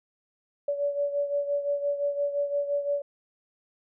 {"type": "beating tone pair", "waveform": "sine", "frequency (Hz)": [571, 576.8], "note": ["D5", "D5"], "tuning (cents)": [-49, -31], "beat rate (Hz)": 5.8, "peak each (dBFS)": [-26, -32], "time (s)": [0.68, 3.02], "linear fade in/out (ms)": 5, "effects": []}